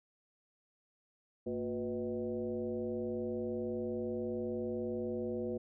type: tone with frequency modulation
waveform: sine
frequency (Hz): 361.7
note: F#4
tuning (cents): -39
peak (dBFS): -34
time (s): 1.46-5.58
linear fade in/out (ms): 10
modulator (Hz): 133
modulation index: 1.4
effects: none